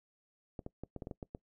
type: clicks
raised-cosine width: 2 ms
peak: -28 dBFS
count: 9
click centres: 0.592 / 0.664 / 0.836 / 0.963 / 1.022 / 1.071 / 1.112 / 1.228 / 1.349 s
effects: noise-tail reverb RT60 0.1 s tail -22 dB re dry